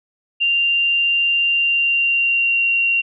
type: tone with pitch glide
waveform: sine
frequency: 2783 to 2756 Hz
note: F7 to F7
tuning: -7 to -24 cents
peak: -14 dBFS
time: 0.4-3.02 s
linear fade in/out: 20 ms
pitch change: -17 cents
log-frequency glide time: 1.45-2.68 s
effects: none